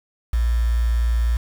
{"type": "tone with quantisation", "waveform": "sine", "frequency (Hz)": 58.1, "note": "A#1", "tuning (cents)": -5, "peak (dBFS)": -16, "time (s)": [0.33, 1.37], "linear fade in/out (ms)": 5, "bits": 6, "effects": []}